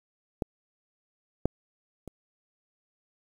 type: clicks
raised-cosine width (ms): 2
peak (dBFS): -14 / -10 / -26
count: 3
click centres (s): 0.422 / 1.456 / 2.077
effects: 8-bit